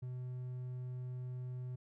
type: tone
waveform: triangle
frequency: 125.9 Hz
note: B2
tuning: 34 cents sharp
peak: -38 dBFS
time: 0.02-1.76 s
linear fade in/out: 10 ms
effects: none